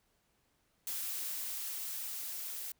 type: noise with level ramp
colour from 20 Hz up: blue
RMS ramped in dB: -38 to -42 dBFS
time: 0.87-2.72 s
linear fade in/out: 2 ms
effects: pink hiss -75 dBFS RMS until 2.79 s